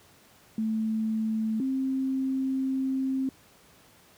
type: tone pair in turn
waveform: sine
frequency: 220 / 265 Hz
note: A3 / C4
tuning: 0 / +22 cents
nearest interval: minor third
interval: 322 cents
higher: second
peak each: -25 dBFS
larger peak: neither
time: 0.58-1.6 / 1.6-3.29 s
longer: second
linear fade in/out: 2 ms
effects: pink hiss -57 dBFS RMS until 4.17 s + high-pass 80 Hz 12 dB/octave